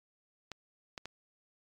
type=clicks; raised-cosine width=0.2 ms; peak=-24 dBFS; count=3; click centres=0.517 / 0.978 / 1.056 s; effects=AAC 64 kbps